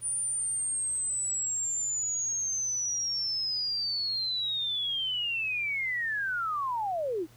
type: linear sweep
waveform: sine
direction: down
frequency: 9460 to 293.7 Hz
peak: -28 dBFS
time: 0.01-7.27 s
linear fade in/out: 50 ms
effects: added 118 Hz sine -57 dBFS peak until 7.36 s + pink hiss -59 dBFS RMS until 7.36 s